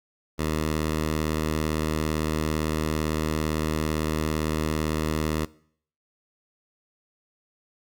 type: tone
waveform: 10% pulse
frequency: 77.78 Hz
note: D#2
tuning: in tune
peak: -16 dBFS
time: 0.38-5.46 s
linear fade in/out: 20 ms
effects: noise-tail reverb RT60 0.6 s tail -21 dB re dry + Opus 48 kbps